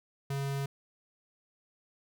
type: tone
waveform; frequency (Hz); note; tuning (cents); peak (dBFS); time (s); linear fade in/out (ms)
square; 138.59; C#3; 0; -32; 0.3-0.66; 5
effects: none